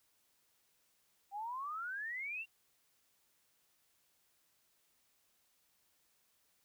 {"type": "exponential sweep", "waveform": "sine", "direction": "up", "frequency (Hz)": [780, 2800], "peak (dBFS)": -39, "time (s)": [1.31, 2.46], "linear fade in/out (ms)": 50, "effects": ["white hiss -75 dBFS RMS until 6.64 s"]}